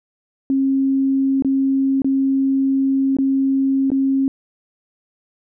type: tone with dropouts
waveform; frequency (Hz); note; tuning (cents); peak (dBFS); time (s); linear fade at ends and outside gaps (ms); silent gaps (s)
sine; 270; C#4; -45; -14; 0.5-4.28; 1; 1.423-1.447 / 2.019-2.045 / 3.168-3.186 / 3.903-3.917
effects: none